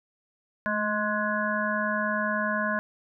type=harmonic tone with a mistuned harmonic; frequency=210 Hz; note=G#3; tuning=19 cents sharp; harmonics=1 / 3 / 5 / 7 / 8; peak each=-31 / -31 / -31 / -31 / -31 dBFS; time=0.66-2.79 s; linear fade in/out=0 ms; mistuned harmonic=1; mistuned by=+30 cents; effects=none